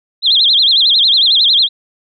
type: tone with vibrato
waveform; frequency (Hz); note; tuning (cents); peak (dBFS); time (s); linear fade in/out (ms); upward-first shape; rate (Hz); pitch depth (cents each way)
sine; 3657; A#7; -34; -7; 0.22-1.69; 50; sine; 11; 240
effects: none